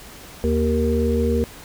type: harmonic tone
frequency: 77.78 Hz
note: D#2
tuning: in tune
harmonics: 1 / 3 / 5 / 6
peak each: -21 / -22 / -26 / -22 dBFS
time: 0.44-1.44 s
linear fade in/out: 0 ms
effects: pink hiss -41 dBFS RMS until 1.64 s